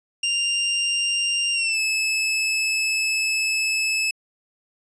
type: tone with pitch glide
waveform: sawtooth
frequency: 2791 to 2604 Hz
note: F7 to E7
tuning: -2 to -22 cents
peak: -17 dBFS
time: 0.23-4.11 s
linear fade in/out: 5 ms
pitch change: -120 cents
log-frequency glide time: 1.53-1.8 s
effects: resampled to 22050 Hz